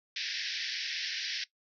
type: band-pass noise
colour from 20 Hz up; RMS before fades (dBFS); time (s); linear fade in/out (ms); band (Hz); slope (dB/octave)
white; -36; 0.16-1.44; 2; 1600 to 5600; 96
effects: noise-tail reverb RT60 0.1 s tail -18 dB re dry